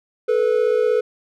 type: tone pair together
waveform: triangle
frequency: 434.3 / 490.7 Hz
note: A4 / B4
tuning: -23 / -11 cents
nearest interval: major second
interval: 212 cents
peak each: -16 dBFS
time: 0.28-1.01 s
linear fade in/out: 10 ms
effects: none